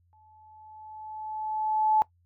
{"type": "tone with exponential growth", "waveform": "sine", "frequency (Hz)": 864, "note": "A5", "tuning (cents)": -32, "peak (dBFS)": -18, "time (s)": [0.13, 2.02], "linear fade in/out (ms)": 0, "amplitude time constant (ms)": 410, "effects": ["noise-tail reverb RT60 0.1 s tail -20 dB re dry", "added 87 Hz sine -63 dBFS peak until 2.25 s"]}